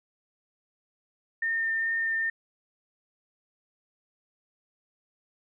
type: tone with vibrato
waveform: sine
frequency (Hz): 1814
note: A#6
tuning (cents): -48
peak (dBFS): -25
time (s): 1.42-2.3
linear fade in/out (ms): 5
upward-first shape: sine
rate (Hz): 2.4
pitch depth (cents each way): 9
effects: none